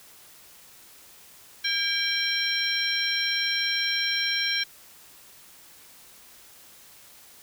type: tone cluster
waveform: sine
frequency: 1613 / 2313 / 3188 / 4033 / 5550 Hz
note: G6 / D7 / G7 / B7 / F8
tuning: +49 / -27 / +28 / +36 / -12 cents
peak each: -30 dBFS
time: 1.64-4.64 s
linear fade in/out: 10 ms
effects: white hiss -51 dBFS RMS until 7.42 s